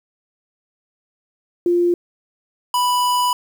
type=tone pair in turn; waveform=sine / square; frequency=349.2 / 987.7 Hz; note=F4 / B5; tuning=0 / 0 cents; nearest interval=octave + tritone; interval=1800 cents; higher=second; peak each=-13 / -16 dBFS; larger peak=first; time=1.66-1.94 / 2.74-3.33 s; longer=second; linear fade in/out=2 ms; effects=8-bit